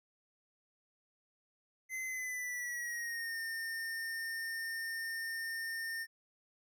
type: tone with pitch glide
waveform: square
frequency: 2052 to 1817.6 Hz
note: C7 to A#6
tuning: -34 to -44 cents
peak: -38 dBFS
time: 1.89-6.07 s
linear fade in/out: 50 ms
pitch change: -210 cents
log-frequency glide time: 2.06-3.4 s
effects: none